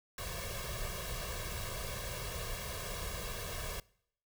pink noise with comb filter, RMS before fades -40 dBFS, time 0.18-3.8 s, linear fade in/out 2 ms, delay 1.8 ms, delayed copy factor +0.9, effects noise-tail reverb RT60 0.7 s tail -24 dB re dry

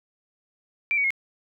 sine tone with pitch steps, 2349 / 2252 / 2159 Hz, D7 / C#7 / C#7, 0 / +27 / -46 cents, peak -20 dBFS, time 0.91-1.105 s, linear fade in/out 0 ms, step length 65 ms, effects none

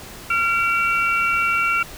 sine tone cluster, 1378 / 2297 / 2732 Hz, F6 / D7 / F7, -24 / -39 / -39 cents, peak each -19 / -23 / -23 dBFS, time 0.3-1.83 s, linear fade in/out 5 ms, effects pink hiss -38 dBFS RMS until 1.97 s

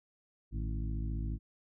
harmonic tone with a mistuned harmonic, 54.4 Hz, A1, 19 cents flat, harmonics 1 / 2 / 3 / 4 / 5 / 6, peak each -34 / -40 / -44 / -46 / -48 / -50 dBFS, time 0.51-1.39 s, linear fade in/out 50 ms, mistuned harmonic 3, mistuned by -110 cents, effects none

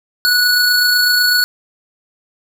square tone pair together, 1472 / 4388 Hz, F#6 / C#8, -9 / -18 cents, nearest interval octave + perfect fifth, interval 1891 cents, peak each -14 dBFS, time 0.25-1.44 s, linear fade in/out 0 ms, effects none

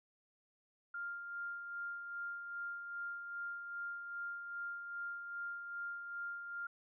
sine tone with tremolo, 1399 Hz, F6, 3 cents sharp, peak -39 dBFS, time 0.94-6.67 s, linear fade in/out 5 ms, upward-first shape sine, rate 2.5 Hz, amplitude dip 45%, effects none

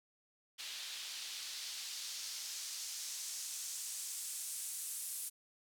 white noise with band-pass filter sweep, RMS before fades -44 dBFS, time 0.58-5.3 s, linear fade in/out 20 ms, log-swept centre 3400 to 10000 Hz, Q 1.4, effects none

